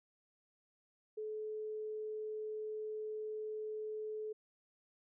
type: tone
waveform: sine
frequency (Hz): 430.4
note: A4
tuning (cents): -38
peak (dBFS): -39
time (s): 1.17-4.33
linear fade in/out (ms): 10
effects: none